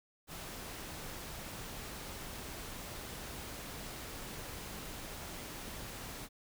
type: noise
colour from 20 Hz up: pink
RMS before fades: -45 dBFS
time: 0.27-6.29 s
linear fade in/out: 50 ms
effects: none